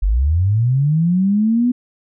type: linear sweep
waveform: sine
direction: up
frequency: 42.76 to 250.6 Hz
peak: -12 dBFS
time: 0.02-1.72 s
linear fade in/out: 10 ms
effects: none